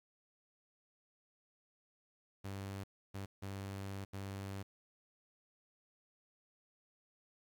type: tone bursts at uneven times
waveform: sawtooth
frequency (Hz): 98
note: G2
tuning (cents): 0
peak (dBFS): -38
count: 4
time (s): 2.44-2.84 / 3.14-3.26 / 3.42-4.05 / 4.13-4.63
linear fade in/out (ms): 10
effects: 12-bit